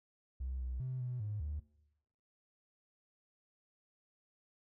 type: tone with pitch steps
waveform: triangle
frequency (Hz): 64.5 / 62.7 / 128.9 / 124.5 / 104.8 / 74.3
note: C2 / B1 / C3 / B2 / G#2 / D2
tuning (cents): -24 / +27 / -26 / +14 / +16 / +21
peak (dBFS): -33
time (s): 0.4-1.6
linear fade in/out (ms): 10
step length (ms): 200
effects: noise-tail reverb RT60 0.9 s tail -23 dB re dry + tanh soft clip ceiling -34 dBFS